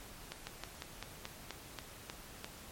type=slowing click train; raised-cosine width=0.2 ms; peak=-23 dBFS; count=10; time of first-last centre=0.32-2.445 s; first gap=150 ms; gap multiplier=1.11; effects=pink hiss -52 dBFS RMS until 2.71 s + MP3 64 kbps